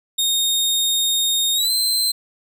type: tone with pitch glide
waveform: sawtooth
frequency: 3700 to 4105 Hz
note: A#7 to C8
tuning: -14 to -34 cents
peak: -14 dBFS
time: 0.18-2.12 s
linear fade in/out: 10 ms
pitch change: +180 cents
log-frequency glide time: 1.54-1.71 s
effects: none